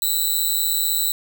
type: tone with amplitude modulation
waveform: 5% pulse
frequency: 3951 Hz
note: B7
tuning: in tune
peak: -7 dBFS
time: 0.02-1.12 s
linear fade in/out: 2 ms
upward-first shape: sine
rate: 164 Hz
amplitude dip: 90%
effects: none